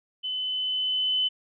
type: tone with level ramp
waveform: sine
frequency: 3025 Hz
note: F#7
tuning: 38 cents sharp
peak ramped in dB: -28 to -21 dBFS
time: 0.23-1.29 s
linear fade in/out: 20 ms
effects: none